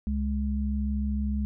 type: tone pair together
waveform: sine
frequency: 67.5 / 209 Hz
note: C#2 / G#3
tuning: -45 / +11 cents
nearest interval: octave + minor sixth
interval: 1956 cents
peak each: -27 / -29 dBFS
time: 0.07-1.45 s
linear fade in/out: 0 ms
effects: none